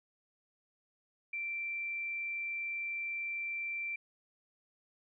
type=tone; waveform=sine; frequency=2349 Hz; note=D7; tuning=in tune; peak=-35 dBFS; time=1.33-3.96 s; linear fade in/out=5 ms; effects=none